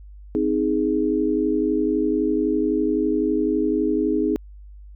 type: chord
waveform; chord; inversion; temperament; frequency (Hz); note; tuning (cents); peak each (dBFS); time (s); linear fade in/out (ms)
sine; Ab major; first; just; 259.6 / 311.5 / 415.3; C4 / Eb4 / Ab4; -13 / +2 / 0; -24 / -21 / -23; 0.35-4.36; 0
effects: added 50 Hz sine -39 dBFS peak until 4.95 s